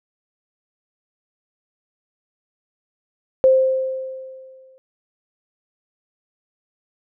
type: tone with exponential decay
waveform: sine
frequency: 524 Hz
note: C5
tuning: 2 cents sharp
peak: -8 dBFS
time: 3.44-4.78 s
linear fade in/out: 0 ms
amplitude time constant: 290 ms
effects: none